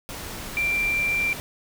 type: tone in noise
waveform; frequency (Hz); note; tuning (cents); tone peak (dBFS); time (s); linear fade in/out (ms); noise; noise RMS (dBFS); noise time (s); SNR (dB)
sine; 2360; D7; +8; -21; 0.57-1.33; 0; pink; -35; 0.09-1.4; +11
effects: none